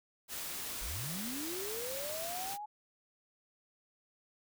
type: noise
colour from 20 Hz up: white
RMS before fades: -41 dBFS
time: 0.28-2.58 s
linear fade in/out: 50 ms
type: linear sweep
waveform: sine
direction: up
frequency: 30.29 to 854 Hz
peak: -40 dBFS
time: 0.81-2.66 s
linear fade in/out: 10 ms
effects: none